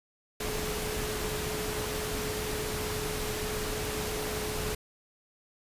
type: tone in noise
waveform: sine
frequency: 426.4 Hz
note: G#4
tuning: 46 cents sharp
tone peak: -36 dBFS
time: 0.4-4.75 s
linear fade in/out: 5 ms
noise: pink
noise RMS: -34 dBFS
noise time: 0.4-4.75 s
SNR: -5 dB
effects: resampled to 32000 Hz